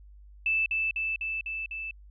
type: tone with echo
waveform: sine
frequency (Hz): 2637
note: E7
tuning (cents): 0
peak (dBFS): -23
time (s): 0.46-0.66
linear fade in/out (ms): 2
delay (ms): 250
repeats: 5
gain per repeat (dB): -2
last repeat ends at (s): 1.91
effects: added 50 Hz sine -48 dBFS peak until 2.1 s